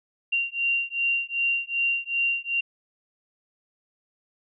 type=beating tone pair; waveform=sine; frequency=2765 / 2767.6 Hz; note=F7 / F7; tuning=-18 / -16 cents; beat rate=2.6 Hz; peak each=-26 dBFS; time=0.32-2.61 s; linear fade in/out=10 ms; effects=none